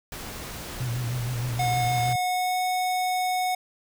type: noise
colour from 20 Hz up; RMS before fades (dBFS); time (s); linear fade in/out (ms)
pink; -37; 0.12-2.13; 2
type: tone with vibrato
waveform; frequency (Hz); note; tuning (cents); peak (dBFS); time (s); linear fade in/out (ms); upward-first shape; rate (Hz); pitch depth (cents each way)
sine; 121.8; B2; -24; -26; 0.8-2.16; 5; sine; 6.4; 69
type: tone with pitch glide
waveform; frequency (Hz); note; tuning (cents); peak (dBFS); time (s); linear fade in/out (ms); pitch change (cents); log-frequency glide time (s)
square; 726 to 735.3; F#5 to F#5; -33 to -11; -24; 1.59-3.55; 5; +22; 2.03-2.6
effects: none